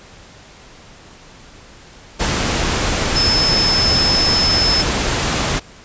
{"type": "tone in noise", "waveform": "sine", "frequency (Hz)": 5230, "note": "E8", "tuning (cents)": -15, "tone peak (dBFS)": -14, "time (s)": [3.15, 4.83], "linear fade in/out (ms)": 20, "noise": "pink", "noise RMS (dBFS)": -18, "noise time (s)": [2.19, 5.6], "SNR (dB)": 1, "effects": ["pink hiss -42 dBFS RMS until 5.84 s", "resampled to 16000 Hz"]}